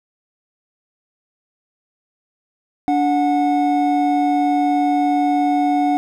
triangle tone pair together, 290.5 / 732 Hz, D4 / F#5, -19 / -19 cents, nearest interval octave + major third, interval 1600 cents, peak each -15 dBFS, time 2.88-5.97 s, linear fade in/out 0 ms, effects none

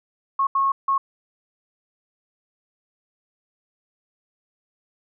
sine tone bursts at uneven times, 1092 Hz, C#6, 26 cents flat, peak -17 dBFS, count 3, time 0.39-0.47 / 0.55-0.72 / 0.88-0.98 s, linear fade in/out 5 ms, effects none

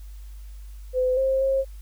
sine tone with pitch steps, 509 / 531 / 537 Hz, C5 / C5 / C5, -48 / +25 / +45 cents, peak -19 dBFS, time 0.93-1.65 s, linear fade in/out 50 ms, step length 240 ms, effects added 50 Hz sine -37 dBFS peak until 1.81 s + white hiss -58 dBFS RMS until 1.81 s

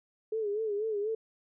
sine tone with vibrato, 424.8 Hz, G#4, 39 cents sharp, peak -29 dBFS, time 0.32-1.15 s, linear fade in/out 5 ms, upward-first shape sine, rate 4.1 Hz, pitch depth 89 cents each way, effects none

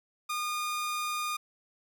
sawtooth tone, 1219 Hz, D#6, 36 cents flat, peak -27 dBFS, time 0.29-1.37 s, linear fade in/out 10 ms, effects none

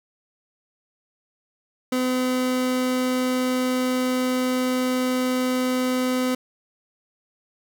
30% pulse tone, 254.2 Hz, C4, 50 cents flat, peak -18 dBFS, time 1.92-6.35 s, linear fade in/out 5 ms, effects none

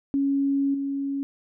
sine tone with level steps, 277.2 Hz, C#4, in tune, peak -20 / -25 dBFS, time 0.14-1.23 s, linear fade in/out 0 ms, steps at 0.74 s, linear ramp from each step 5 ms, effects none

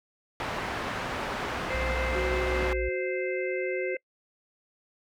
white low-pass noise, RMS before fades -33 dBFS, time 0.4-2.73 s, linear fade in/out 0 ms, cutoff 1600 Hz, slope 12 dB/octave
harmonic tone, 521 Hz, C5, 7 cents flat, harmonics 1 / 3 / 4 / 5, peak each -32 / -42 / -35 / -43 dBFS, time 1.7-3.97 s, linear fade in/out 5 ms
sine tone with pitch glide, 61.8 to 57.66 Hz, B1 to A#1, +2 to -18 cents, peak -30 dBFS, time 1.74-2.89 s, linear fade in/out 5 ms, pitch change -120 cents, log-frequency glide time 2.66-2.77 s
sine tone, 370 Hz, F#4, in tune, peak -30 dBFS, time 2.15-3.95 s, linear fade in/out 5 ms
effects noise-tail reverb RT60 0.1 s tail -25 dB re dry

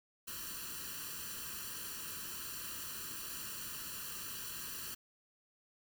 white noise with comb filter, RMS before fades -44 dBFS, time 0.27-4.95 s, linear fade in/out 10 ms, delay 0.69 ms, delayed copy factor +0.9, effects none

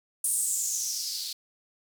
violet noise with band-pass filter sweep, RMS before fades -30 dBFS, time 0.24-1.33 s, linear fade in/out 5 ms, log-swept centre 9500 to 4100 Hz, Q 5.5, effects none

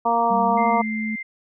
harmonic tone, 233.1 Hz, A#3, in tune, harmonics 1 / 2 / 3 / 4 / 5, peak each -29 / -27 / -21 / -20 / -25 dBFS, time 0.05-0.82 s, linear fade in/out 10 ms
sine tone with pitch glide, 198.6 to 217.8 Hz, G3 to A3, +23 to -17 cents, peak -24 dBFS, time 0.3-1.16 s, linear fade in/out 10 ms, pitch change +160 cents, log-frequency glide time 0.5-0.61 s
sine tone, 2093 Hz, C7, in tune, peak -28 dBFS, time 0.57-1.23 s, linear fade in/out 10 ms
effects none

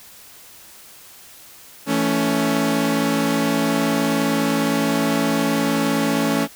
sawtooth chord, A major, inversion second, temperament equal with one note detuned, 164.81 / 220 / 279.4 Hz, E3 / A3 / C#4, 0 / 0 / +14 cents, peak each -22 / -18 / -16 dBFS, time 1.86-6.48 s, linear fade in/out 50 ms, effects white hiss -44 dBFS RMS until 6.55 s

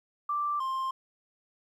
sine / triangle tone pair in turn, 1174.7 / 1054.5 Hz, D6 / C6, 0 / +13 cents, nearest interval major second, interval 187 cents, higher first, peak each -27 dBFS, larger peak neither, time 0.29-0.6 / 0.6-0.91 s, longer neither, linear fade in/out 5 ms, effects 11-bit

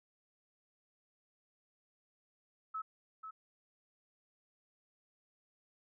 sine tone with echo, 1297 Hz, E6, 28 cents flat, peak -37 dBFS, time 2.74-2.82 s, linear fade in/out 10 ms, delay 490 ms, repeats 1, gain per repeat -7 dB, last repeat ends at 3.31 s, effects none

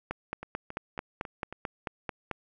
two click trains, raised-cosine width 0.5 ms, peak -17 / -24 dBFS, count 11 / 5, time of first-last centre 0.11-2.313 / 0.43-1.526 s, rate 4.54 / 3.65 Hz, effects none

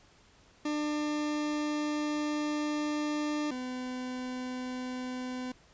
40% pulse tone pair in turn, 299 / 253.1 Hz, D4 / B3, +31 / +43 cents, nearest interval minor third, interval 288 cents, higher first, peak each -29 / -34 dBFS, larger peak first, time 0.65-3.51 / 3.51-5.52 s, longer first, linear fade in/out 5 ms, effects pink hiss -61 dBFS RMS until 5.73 s + resampled to 16000 Hz

